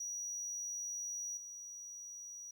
triangle tone with level steps, 5800 Hz, F#8, 35 cents flat, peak -38 / -45 dBFS, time 0-2.51 s, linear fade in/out 5 ms, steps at 1.37 s, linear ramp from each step 2 ms, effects 12-bit

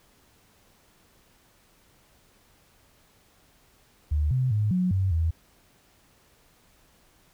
sine tone with pitch steps, 74.8 / 128.8 / 105.6 / 182.1 / 95.2 / 81.6 Hz, D2 / C3 / G#2 / F#3 / F#2 / E2, +32 / -27 / +29 / -27 / +50 / -17 cents, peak -21 dBFS, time 4.11-5.31 s, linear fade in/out 10 ms, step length 200 ms, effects pink hiss -61 dBFS RMS until 7.33 s

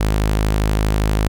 sawtooth tone, 52.5 Hz, G#1, 19 cents sharp, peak -11 dBFS, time 0-1.28 s, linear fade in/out 10 ms, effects none

